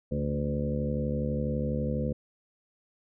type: harmonic tone with a mistuned harmonic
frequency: 72.1 Hz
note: D2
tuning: 31 cents flat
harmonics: 1 / 2 / 3 / 4 / 5 / 6 / 7 / 8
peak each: -34 / -32 / -32 / -41 / -42 / -43 / -34 / -44 dBFS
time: 0.11-2.13 s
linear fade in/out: 10 ms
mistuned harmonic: 3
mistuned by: +48 cents
effects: none